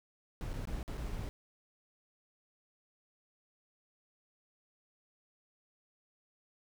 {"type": "noise with dropouts", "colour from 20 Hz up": "brown", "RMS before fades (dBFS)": -39, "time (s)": [0.41, 1.29], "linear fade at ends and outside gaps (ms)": 0, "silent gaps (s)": [[0.532, 0.538], [0.654, 0.673], [0.829, 0.879], [0.974, 0.978]], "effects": []}